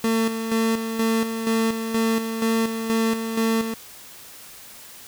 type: tone with tremolo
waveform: 30% pulse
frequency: 225.2 Hz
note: A3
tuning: 40 cents sharp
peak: -16 dBFS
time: 0.04-3.74 s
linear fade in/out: 2 ms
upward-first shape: square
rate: 2.1 Hz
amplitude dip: 55%
effects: white hiss -43 dBFS RMS until 5.07 s